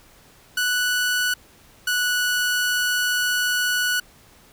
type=tone pair in turn; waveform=sawtooth; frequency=1480 / 1474.3 Hz; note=F#6 / F#6; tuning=0 / -7 cents; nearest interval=unison; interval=7 cents; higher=first; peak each=-16 dBFS; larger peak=neither; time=0.57-1.34 / 1.87-4 s; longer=second; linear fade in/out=5 ms; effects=pink hiss -52 dBFS RMS until 4.52 s